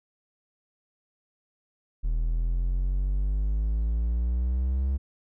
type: exponential sweep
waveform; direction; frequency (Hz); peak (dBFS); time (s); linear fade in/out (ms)
triangle; up; 38.89 to 68.2; -21; 2.03-4.98; 20
effects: none